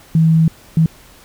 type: tone bursts at uneven times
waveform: sine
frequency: 161.5 Hz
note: E3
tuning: 35 cents flat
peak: -8 dBFS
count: 2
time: 0.15-0.48 / 0.77-0.86 s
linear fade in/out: 2 ms
effects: pink hiss -44 dBFS RMS until 1.24 s